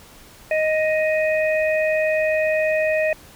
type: harmonic tone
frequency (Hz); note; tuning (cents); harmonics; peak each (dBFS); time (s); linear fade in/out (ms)
624; D#5; +5; 1 / 3 / 4; -18 / -26 / -26; 0.51-3.13; 2
effects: pink hiss -46 dBFS RMS until 3.35 s